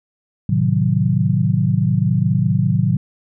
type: chord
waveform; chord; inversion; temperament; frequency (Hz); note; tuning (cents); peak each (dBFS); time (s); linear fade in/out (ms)
sine; A diminished seventh; none; equal; 110 / 130.81 / 155.56 / 185; A2 / C3 / Eb3 / Gb3; 0 / 0 / 0 / 0; -19; 0.49-2.97; 5
effects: none